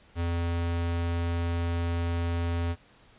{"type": "tone", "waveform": "square", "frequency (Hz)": 85.2, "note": "F2", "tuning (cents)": -42, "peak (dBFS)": -27, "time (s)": [0.15, 2.76], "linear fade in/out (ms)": 50, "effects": ["pink hiss -58 dBFS RMS until 3.18 s", "resampled to 8000 Hz"]}